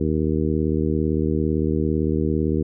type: harmonic tone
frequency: 77.78 Hz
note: D#2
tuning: in tune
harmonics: 1 / 2 / 3 / 4 / 5 / 6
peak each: -25 / -25 / -25 / -25 / -26 / -30 dBFS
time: 0-2.63 s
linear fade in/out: 10 ms
effects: none